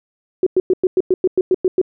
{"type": "tone bursts", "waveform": "sine", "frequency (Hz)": 370, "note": "F#4", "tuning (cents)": 0, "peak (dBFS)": -10, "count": 11, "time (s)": [0.43, 1.815], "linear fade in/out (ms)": 2, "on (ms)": 35, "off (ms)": 100, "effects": []}